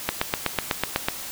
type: click train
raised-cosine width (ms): 0.3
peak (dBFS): -4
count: 9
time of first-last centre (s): 0.09-1.085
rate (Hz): 8.04
effects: white hiss -35 dBFS RMS until 1.31 s